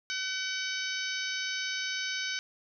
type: harmonic tone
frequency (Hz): 758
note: F#5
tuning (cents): +42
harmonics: 2 / 3 / 4 / 5 / 6 / 7 / 8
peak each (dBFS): -36 / -38 / -39 / -40 / -41 / -41 / -42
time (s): 0.1-2.39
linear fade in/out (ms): 0
effects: none